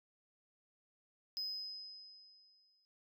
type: tone with exponential decay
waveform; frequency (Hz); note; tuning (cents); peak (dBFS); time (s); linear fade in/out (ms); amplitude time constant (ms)
sine; 5050; D#8; +25; -34; 1.37-2.85; 0; 320
effects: tanh soft clip ceiling -36 dBFS